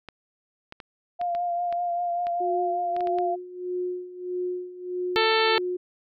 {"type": "clicks", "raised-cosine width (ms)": 0.3, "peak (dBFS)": -23, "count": 11, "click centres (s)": [0.087, 0.724, 0.802, 1.214, 1.35, 1.726, 2.269, 2.965, 3.007, 3.072, 3.186]}
{"type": "tone with vibrato", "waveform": "sine", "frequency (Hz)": 698.5, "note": "F5", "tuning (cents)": 0, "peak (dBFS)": -24, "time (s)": [1.19, 3.36], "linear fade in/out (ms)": 20, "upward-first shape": "triangle", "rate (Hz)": 5.1, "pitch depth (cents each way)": 29}
{"type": "tone with tremolo", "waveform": "sine", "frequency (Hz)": 360.9, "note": "F#4", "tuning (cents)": -43, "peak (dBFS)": -25, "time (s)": [2.4, 5.77], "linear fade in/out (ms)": 10, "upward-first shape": "sine", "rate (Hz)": 1.6, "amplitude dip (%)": 80}
{"type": "harmonic tone", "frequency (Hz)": 443.7, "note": "A4", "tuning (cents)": 14, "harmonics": [1, 2, 3, 4, 5, 6, 7, 8, 9, 10], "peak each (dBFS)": [-23, -26, -28, -29, -30, -31, -31, -32, -33, -33], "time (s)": [5.16, 5.58], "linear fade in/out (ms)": 0}
{"effects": []}